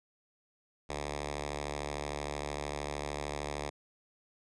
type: tone with notch filter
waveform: 5% pulse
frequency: 73.2 Hz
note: D2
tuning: 5 cents flat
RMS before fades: -38 dBFS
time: 0.89-3.7 s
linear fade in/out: 10 ms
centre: 210 Hz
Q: 1.1
effects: resampled to 22050 Hz